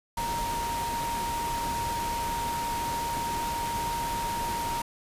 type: tone in noise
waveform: sine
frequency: 935 Hz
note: A#5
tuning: 5 cents sharp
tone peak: -29 dBFS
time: 0.17-4.82 s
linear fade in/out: 5 ms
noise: pink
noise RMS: -35 dBFS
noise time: 0.17-4.82 s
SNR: +3 dB
effects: resampled to 32000 Hz